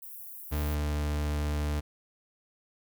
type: high-pass noise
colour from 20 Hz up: white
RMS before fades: -44 dBFS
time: 0.02-0.75 s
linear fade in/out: 5 ms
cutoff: 12000 Hz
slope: 24 dB/octave
type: tone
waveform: 40% pulse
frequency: 74.2 Hz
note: D2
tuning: 18 cents sharp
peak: -27 dBFS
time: 0.51-1.81 s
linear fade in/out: 20 ms
effects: none